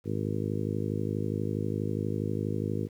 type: harmonic tone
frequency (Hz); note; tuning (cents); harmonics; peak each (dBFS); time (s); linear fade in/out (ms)
52.3; G#1; +13; 2 / 3 / 4 / 5 / 6 / 7 / 8 / 9; -33 / -35 / -36 / -37 / -38 / -38 / -39 / -40; 0.04-2.89; 50
effects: 10-bit